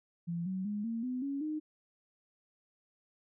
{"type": "tone with pitch steps", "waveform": "sine", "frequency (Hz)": [170.4, 187.98, 207.4, 228.8, 252.4, 278.4, 307.1], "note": ["F3", "F#3", "G#3", "A#3", "B3", "C#4", "D#4"], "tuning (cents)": [-42, 28, -2, -32, 38, 8, -23], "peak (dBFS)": -33, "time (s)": [0.27, 1.6], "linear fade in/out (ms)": 20, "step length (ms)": 190, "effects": []}